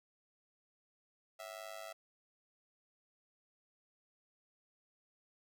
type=tone with amplitude modulation; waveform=sawtooth; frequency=659.3 Hz; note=E5; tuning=in tune; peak=-38 dBFS; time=1.39-1.93 s; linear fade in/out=10 ms; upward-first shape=sine; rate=102 Hz; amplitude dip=85%; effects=none